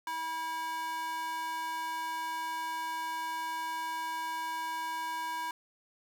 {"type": "tone with high-pass filter", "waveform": "square", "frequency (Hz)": 323.6, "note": "E4", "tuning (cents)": -32, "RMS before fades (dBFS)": -36, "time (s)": [0.07, 5.51], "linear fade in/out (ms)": 2, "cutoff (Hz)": 1100, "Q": 4.3, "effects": []}